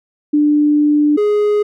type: tone pair in turn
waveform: sine / triangle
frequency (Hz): 296.5 / 416.8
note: D4 / G#4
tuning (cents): +17 / +6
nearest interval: tritone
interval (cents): 589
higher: second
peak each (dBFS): -9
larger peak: neither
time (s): 0.33-1.17 / 1.17-1.63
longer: first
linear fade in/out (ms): 10
effects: none